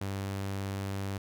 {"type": "tone", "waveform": "sawtooth", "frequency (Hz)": 98, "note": "G2", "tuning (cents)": 0, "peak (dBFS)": -29, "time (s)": [0.01, 1.18], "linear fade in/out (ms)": 5, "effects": []}